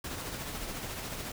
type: noise with tremolo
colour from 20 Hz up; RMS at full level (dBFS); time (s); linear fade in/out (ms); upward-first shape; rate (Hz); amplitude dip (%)
pink; -37; 0.04-1.32; 5; triangle; 14; 40
effects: none